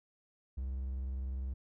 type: tone with vibrato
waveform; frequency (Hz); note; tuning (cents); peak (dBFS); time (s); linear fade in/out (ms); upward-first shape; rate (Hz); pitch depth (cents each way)
triangle; 65.41; C2; 0; -33; 0.57-1.54; 10; sine; 20; 110
effects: none